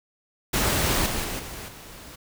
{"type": "noise with level steps", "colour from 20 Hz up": "pink", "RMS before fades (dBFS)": [-23, -28, -31, -37, -43], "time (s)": [0.53, 2.16], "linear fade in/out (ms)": 10, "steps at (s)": [1.06, 1.24, 1.39, 1.68], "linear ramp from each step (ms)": 5, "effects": []}